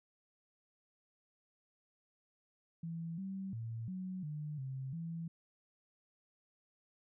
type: tone with pitch steps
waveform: sine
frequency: 165.9 / 192.5 / 114 / 185.7 / 150.1 / 132.8 / 165.9 Hz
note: E3 / G3 / A#2 / F#3 / D3 / C3 / E3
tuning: +11 / -31 / -38 / +7 / +38 / +26 / +11 cents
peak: -39 dBFS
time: 2.83-5.28 s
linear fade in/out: 5 ms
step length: 350 ms
effects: none